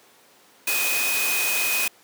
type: tone in noise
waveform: sine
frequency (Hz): 2501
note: D#7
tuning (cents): +8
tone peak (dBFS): -24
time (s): 0.67-1.88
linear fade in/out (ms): 5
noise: white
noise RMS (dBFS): -25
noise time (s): 0.67-1.88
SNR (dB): -2
effects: pink hiss -54 dBFS RMS until 2.03 s + high-pass 300 Hz 12 dB/octave